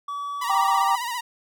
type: tone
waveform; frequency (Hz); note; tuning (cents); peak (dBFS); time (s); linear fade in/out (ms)
triangle; 1143; D6; -47; -26; 0.08-0.83; 5
type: tone with vibrato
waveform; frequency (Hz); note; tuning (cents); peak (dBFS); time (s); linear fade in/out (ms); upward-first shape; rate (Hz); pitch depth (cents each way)
sawtooth; 964; B5; -42; -23; 0.41-1.21; 10; sine; 15; 73
type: chord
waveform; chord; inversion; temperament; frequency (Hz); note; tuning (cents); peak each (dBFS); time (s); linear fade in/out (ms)
sine; G minor; none; just; 784 / 940.8 / 1176; G5 / Bb5 / D6; 0 / +16 / +2; -23; 0.49-0.96; 10
effects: none